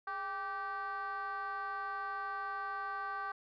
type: tone with frequency modulation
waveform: sine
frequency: 1168 Hz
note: D6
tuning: 10 cents flat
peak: -35 dBFS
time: 0.07-3.32 s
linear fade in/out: 5 ms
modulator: 377 Hz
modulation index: 1.1
effects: tanh soft clip ceiling -34 dBFS